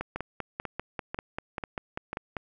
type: two click trains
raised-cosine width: 0.5 ms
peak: -18 / -17 dBFS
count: 5 / 13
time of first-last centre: 0.16-2.13 / 0.01-2.368 s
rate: 2.03 / 5.09 Hz
effects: none